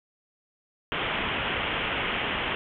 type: low-pass noise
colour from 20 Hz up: white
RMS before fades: -29 dBFS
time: 0.92-2.55 s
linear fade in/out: 0 ms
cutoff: 3300 Hz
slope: 96 dB/octave
effects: none